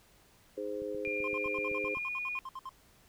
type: harmonic tone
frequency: 103.83 Hz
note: G#2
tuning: in tune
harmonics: 3 / 4 / 5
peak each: -42 / -38 / -38 dBFS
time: 0.57-1.95 s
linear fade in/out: 10 ms
type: click train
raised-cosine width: 3 ms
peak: -36 dBFS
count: 10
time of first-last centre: 0.82-1.971 s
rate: 7.82 Hz
type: tone with pitch glide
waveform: sine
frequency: 2400 to 2449 Hz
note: D7 to D#7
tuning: +37 to -28 cents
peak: -34 dBFS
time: 1.05-2.39 s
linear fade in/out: 0 ms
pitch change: +35 cents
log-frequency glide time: 1.89-2.11 s
type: tone bursts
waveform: triangle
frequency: 1053 Hz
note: C6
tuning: 11 cents sharp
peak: -37 dBFS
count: 15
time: 1.24-2.692 s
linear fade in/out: 2 ms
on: 38 ms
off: 63 ms
effects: pink hiss -63 dBFS RMS until 3.08 s